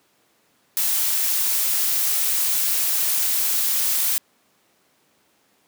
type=noise; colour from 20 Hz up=blue; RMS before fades=-21 dBFS; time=0.77-4.18 s; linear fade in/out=0 ms; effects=pink hiss -62 dBFS RMS until 5.67 s + high-pass 200 Hz 12 dB/octave